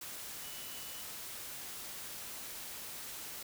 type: tone in noise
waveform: sine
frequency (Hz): 2960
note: F#7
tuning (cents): 0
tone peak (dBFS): -53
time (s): 0.43-1.03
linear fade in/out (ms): 5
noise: white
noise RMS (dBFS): -45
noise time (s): 0.01-3.43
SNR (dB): -11
effects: none